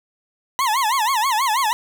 40% pulse tone with vibrato, 967 Hz, B5, 37 cents flat, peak -16 dBFS, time 0.59-1.73 s, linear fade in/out 0 ms, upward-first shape sine, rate 6.2 Hz, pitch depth 240 cents each way, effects none

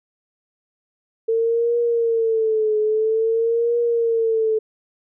sine tone with vibrato, 450 Hz, A4, 39 cents sharp, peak -16 dBFS, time 1.28-4.59 s, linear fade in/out 10 ms, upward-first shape triangle, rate 0.5 Hz, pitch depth 95 cents each way, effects none

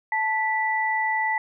sine tone pair together, 877 / 1970.3 Hz, A5 / B6, -6 / -5 cents, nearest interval octave + major second, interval 1401 cents, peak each -24 dBFS, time 0.12-1.38 s, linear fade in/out 2 ms, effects none

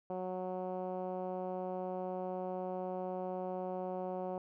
10% pulse tone with low-pass filter, 184 Hz, F#3, 9 cents flat, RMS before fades -39 dBFS, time 0.1-4.38 s, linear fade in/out 2 ms, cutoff 670 Hz, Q 1.8, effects none

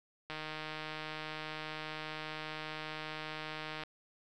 click train, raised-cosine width 0.3 ms, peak -25 dBFS, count 549, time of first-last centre 0.3-3.835 s, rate 155 Hz, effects none

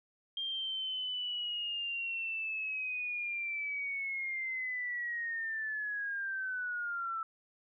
sine linear sweep, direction down, 3204 to 1318.5 Hz, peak -34 dBFS, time 0.37-7.23 s, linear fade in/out 2 ms, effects none

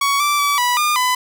sawtooth tone with pitch steps, 1120 / 1168 / 1149 / 981 / 1209 / 1003 Hz, C#6 / D6 / D6 / B5 / D6 / B5, +18 / -10 / -38 / -12 / +50 / +26 cents, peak -11 dBFS, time 0.01-1.15 s, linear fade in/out 5 ms, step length 190 ms, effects none

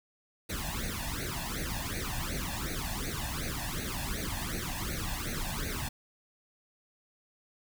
pink noise with flanger, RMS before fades -35 dBFS, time 0.49-5.89 s, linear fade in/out 10 ms, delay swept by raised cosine 0.47 to 1.17 ms, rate 2.7 Hz, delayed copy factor +0.95, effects none

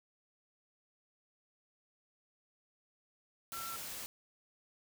sine tone in noise, 1348 Hz, E6, 38 cents sharp, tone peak -43 dBFS, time 3.53-3.76 s, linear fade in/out 0 ms, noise white, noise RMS -44 dBFS, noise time 3.52-4.06 s, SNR -2 dB, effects none

